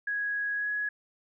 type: tone with pitch glide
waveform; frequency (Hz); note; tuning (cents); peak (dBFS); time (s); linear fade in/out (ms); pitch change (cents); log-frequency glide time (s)
sine; 1661.2 to 1678.6; G#6 to G#6; 0 to +18; -28; 0.07-0.89; 5; +18; 0.55-0.69
effects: none